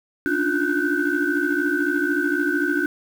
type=tone cluster; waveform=sine; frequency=286 / 299.5 / 352.4 / 1480 / 1544 Hz; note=D4 / D4 / F4 / F#6 / G6; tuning=-46 / +34 / +16 / 0 / -27 cents; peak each=-25 dBFS; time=0.26-2.86 s; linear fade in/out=0 ms; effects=tanh soft clip ceiling -9 dBFS + 7-bit